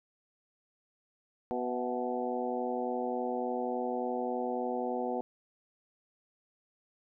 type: harmonic tone with a mistuned harmonic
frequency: 123.47 Hz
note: B2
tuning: in tune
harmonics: 2 / 3 / 4 / 5 / 6 / 7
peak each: -37 / -38 / -36 / -41 / -37 / -42 dBFS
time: 1.51-5.21 s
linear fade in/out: 0 ms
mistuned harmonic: 5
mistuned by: +88 cents
effects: none